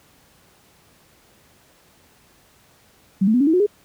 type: tone with pitch steps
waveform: sine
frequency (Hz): 192.6 / 218.7 / 248.3 / 282 / 320.2 / 363.6 / 412.8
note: G3 / A3 / B3 / C#4 / D#4 / F#4 / G#4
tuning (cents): -30 / -10 / +9 / +30 / +50 / -30 / -10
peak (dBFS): -13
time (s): 3.21-3.665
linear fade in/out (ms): 10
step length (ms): 65
effects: pink hiss -55 dBFS RMS until 3.84 s + high-pass 60 Hz 12 dB/octave